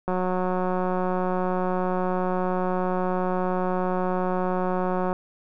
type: click train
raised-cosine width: 1 ms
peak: -13 dBFS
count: 925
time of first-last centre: 0.08-5.129 s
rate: 183 Hz
effects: none